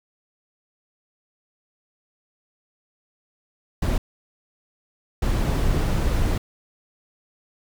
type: noise bursts at uneven times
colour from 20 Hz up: brown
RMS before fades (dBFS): -21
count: 2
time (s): 3.82-3.98 / 5.22-6.38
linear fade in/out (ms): 5
effects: none